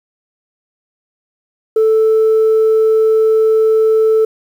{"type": "tone", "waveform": "sine", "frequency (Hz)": 440, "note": "A4", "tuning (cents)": 0, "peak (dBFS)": -6, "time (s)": [1.76, 4.25], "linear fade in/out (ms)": 5, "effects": ["tanh soft clip ceiling -6 dBFS", "7-bit"]}